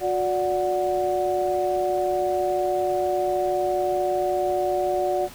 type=tone cluster; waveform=sine; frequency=363 / 583 / 737 Hz; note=F#4 / D5 / F#5; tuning=-33 / -13 / -7 cents; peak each=-25 dBFS; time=0-5.29 s; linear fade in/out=50 ms; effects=pink hiss -43 dBFS RMS until 5.34 s